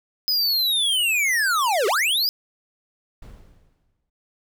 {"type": "linear two-way sweep", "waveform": "square", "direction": "down then up", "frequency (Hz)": [5070, 371.1, 5070], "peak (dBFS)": -19, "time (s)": [0.28, 2.29], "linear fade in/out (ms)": 0, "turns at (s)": 1.87}
{"type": "noise with exponential decay", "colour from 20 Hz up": "brown", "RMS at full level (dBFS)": -38, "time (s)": [3.22, 4.1], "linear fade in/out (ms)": 5, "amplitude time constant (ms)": 190}
{"effects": []}